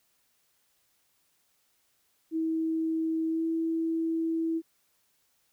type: tone with pitch glide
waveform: sine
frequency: 322.4 to 326.7 Hz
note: E4 to E4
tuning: -38 to -15 cents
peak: -26 dBFS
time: 2.31-4.62 s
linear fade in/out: 50 ms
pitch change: +23 cents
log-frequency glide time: 3.28-3.44 s
effects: white hiss -71 dBFS RMS until 5.52 s